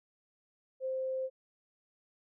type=tone; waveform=sine; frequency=523 Hz; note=C5; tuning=1 cent flat; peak=-32 dBFS; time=0.8-1.3 s; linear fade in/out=50 ms; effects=none